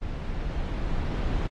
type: noise with level ramp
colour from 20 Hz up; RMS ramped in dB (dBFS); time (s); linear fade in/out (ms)
brown; -32 to -25; 0.01-1.48; 20
effects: low-pass 4000 Hz 12 dB/octave + AAC 48 kbps